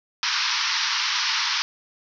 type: band-pass noise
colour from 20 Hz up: white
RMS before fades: -24 dBFS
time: 0.23-1.62 s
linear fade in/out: 0 ms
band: 890 to 5800 Hz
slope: 96 dB/octave
effects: none